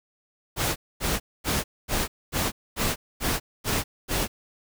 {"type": "noise bursts", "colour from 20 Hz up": "pink", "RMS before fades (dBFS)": -25, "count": 9, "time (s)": [0.56, 4.28], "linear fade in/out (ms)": 50, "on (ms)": 200, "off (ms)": 240, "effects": []}